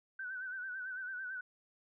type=tone with vibrato; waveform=sine; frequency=1515 Hz; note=F#6; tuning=40 cents sharp; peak=-39 dBFS; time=0.19-1.41 s; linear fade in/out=5 ms; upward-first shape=sine; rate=9 Hz; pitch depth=63 cents each way; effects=none